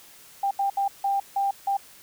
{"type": "tone bursts at uneven times", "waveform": "sine", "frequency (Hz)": 793, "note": "G5", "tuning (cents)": 20, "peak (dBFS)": -21, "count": 6, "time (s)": [[0.43, 0.51], [0.59, 0.7], [0.77, 0.88], [1.04, 1.2], [1.36, 1.51], [1.67, 1.77]], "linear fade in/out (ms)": 5, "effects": ["white hiss -50 dBFS RMS until 2.02 s"]}